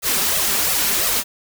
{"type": "noise with flanger", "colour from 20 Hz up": "white", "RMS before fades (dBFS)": -19, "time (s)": [0.02, 1.24], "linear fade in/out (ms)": 50, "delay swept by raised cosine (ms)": [1.5, 5.2], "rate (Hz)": 2.9, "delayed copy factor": 0.85, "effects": []}